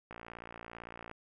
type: click train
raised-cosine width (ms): 0.5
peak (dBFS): -30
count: 59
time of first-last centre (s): 0.11-1.113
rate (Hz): 57.8
effects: none